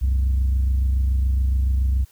sine tone pair together, 65.4 / 92.49 Hz, C2 / F#2, 0 / 0 cents, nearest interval tritone, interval 600 cents, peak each -15 / -27 dBFS, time 0.01-2.05 s, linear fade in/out 20 ms, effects tanh soft clip ceiling -14 dBFS + white hiss -56 dBFS RMS until 2.11 s

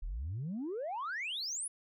sine exponential sweep, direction up, 34.65 to 10548 Hz, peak -34 dBFS, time 0.02-1.68 s, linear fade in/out 10 ms, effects tanh soft clip ceiling -33 dBFS

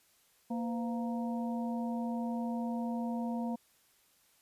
harmonic tone with a mistuned harmonic, 233.1 Hz, A#3, in tune, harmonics 1 / 2 / 3 / 4, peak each -33 / -44 / -43 / -45 dBFS, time 0.5-3.56 s, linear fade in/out 10 ms, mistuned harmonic 2, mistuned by +150 cents, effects white hiss -68 dBFS RMS until 4.41 s + resampled to 32000 Hz

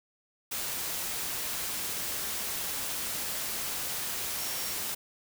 sine tone in noise, 5550 Hz, F8, 12 cents flat, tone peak -42 dBFS, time 4.38-4.74 s, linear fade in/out 10 ms, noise white, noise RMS -34 dBFS, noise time 0.51-4.95 s, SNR -11 dB, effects none

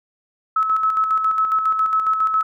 sine tone with tremolo, 1296 Hz, E6, 30 cents flat, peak -14 dBFS, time 0.56-2.43 s, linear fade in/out 5 ms, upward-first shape square, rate 7.3 Hz, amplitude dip 45%, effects none

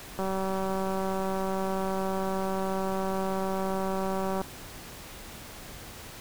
click train, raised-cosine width 1 ms, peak -18 dBFS, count 808, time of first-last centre 0.19-4.415 s, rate 191 Hz, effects pink hiss -44 dBFS RMS until 6.2 s

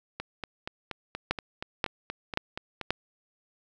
two click trains, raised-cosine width 0.3 ms, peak -9 / -18 dBFS, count 4 / 12, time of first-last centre 1.31-2.906 / 0.2-2.813 s, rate 1.88 / 4.21 Hz, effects none

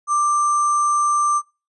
sine tone with sample-and-hold, 1180 Hz, D6, 8 cents sharp, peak -15 dBFS, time 0.07-1.42 s, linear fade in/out 50 ms, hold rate 7350 Hz, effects noise-tail reverb RT60 0.3 s tail -23 dB re dry + resampled to 24000 Hz

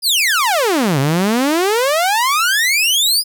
sawtooth exponential two-way sweep, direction down then up, 5100 to 130.81 to 5100 Hz, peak -9 dBFS, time 0.02-3.24 s, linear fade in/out 50 ms, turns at 0.99 s, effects none

